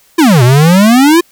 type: exponential two-way sweep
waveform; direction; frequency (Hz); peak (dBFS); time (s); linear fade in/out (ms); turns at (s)
square; down then up; 354.9 to 118 to 354.9; -4; 0.18-1.21; 10; 0.43
effects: white hiss -48 dBFS RMS until 1.31 s